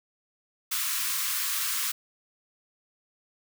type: high-pass noise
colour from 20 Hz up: white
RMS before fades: -29 dBFS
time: 0.71-1.92 s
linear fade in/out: 10 ms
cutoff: 1000 Hz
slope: 96 dB/octave
effects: none